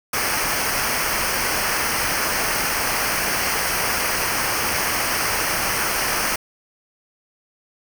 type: noise with comb filter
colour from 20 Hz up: pink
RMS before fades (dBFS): -22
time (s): 0.13-6.36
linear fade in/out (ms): 5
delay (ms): 0.27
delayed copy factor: -0.75
effects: none